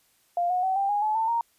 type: tone with pitch steps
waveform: sine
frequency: 698.5 / 727.7 / 758.2 / 789.9 / 823 / 857.5 / 893.4 / 930.8 Hz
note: F5 / F#5 / F#5 / G5 / G#5 / A5 / A5 / A#5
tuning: 0 / -29 / +42 / +13 / -16 / -45 / +26 / -3 cents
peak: -22 dBFS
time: 0.37-1.41 s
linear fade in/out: 2 ms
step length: 130 ms
effects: white hiss -65 dBFS RMS until 1.58 s + resampled to 32000 Hz